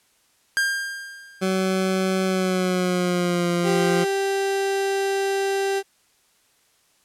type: tone with exponential decay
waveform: 45% pulse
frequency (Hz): 1601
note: G6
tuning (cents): +36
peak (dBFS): -17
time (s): 0.57-1.68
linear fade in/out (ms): 0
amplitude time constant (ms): 240
type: tone with pitch glide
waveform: 20% pulse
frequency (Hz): 188.6 to 173.95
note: F#3 to F3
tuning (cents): +33 to -7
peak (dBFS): -15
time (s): 1.41-4.05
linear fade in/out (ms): 20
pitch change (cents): -140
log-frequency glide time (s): 2.25-3.49
type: tone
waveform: 35% pulse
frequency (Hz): 392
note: G4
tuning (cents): 0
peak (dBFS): -19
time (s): 3.63-5.83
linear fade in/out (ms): 50
effects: white hiss -62 dBFS RMS until 7.04 s + low-pass 11000 Hz 12 dB/octave